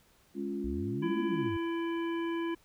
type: chord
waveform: sine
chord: Db major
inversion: second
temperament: equal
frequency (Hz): 207.7 / 277.2 / 349.2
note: Ab3 / Db4 / F4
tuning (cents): 0 / 0 / 0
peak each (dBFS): -37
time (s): 0.34-1.51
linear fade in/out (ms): 50
type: exponential two-way sweep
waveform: sine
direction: up then down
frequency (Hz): 57.8 to 249.9 to 88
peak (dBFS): -36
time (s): 0.64-1.57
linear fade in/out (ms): 5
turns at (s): 1.21
type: harmonic tone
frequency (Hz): 334.7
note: E4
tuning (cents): +26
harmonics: 1 / 3 / 5 / 7 / 9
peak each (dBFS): -31 / -41 / -45 / -48 / -50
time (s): 1.02-2.55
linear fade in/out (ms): 10
effects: pink hiss -65 dBFS RMS until 2.64 s